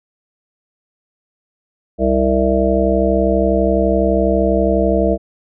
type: harmonic tone with a mistuned harmonic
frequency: 65.6 Hz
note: C2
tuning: 5 cents sharp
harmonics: 1 / 3 / 5 / 7 / 9 / 10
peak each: -19 / -19 / -19 / -19 / -19 / -19 dBFS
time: 1.98-5.18 s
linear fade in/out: 50 ms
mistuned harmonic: 10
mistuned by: +17 cents
effects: none